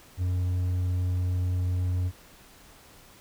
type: tone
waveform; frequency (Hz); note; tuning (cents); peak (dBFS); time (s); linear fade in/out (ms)
triangle; 90.4; F#2; -40; -22; 0.17-2.12; 50
effects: pink hiss -53 dBFS RMS until 3.2 s